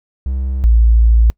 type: tone pair in turn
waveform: triangle / sine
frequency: 65.41 / 56.67 Hz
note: C2 / A#1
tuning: 0 / -48 cents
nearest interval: major second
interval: 248 cents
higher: first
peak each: -14 / -6 dBFS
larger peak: second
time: 0.26-0.64 / 0.64-1.3 s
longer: second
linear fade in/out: 0 ms
effects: noise-tail reverb RT60 0.1 s tail -26 dB re dry